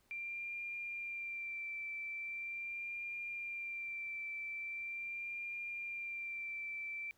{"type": "tone with vibrato", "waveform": "sine", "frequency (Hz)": 2365, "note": "D7", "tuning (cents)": 12, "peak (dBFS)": -40, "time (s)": [0.11, 7.11], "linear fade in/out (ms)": 0, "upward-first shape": "sine", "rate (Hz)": 0.41, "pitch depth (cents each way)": 24, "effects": ["pink hiss -73 dBFS RMS until 7.17 s"]}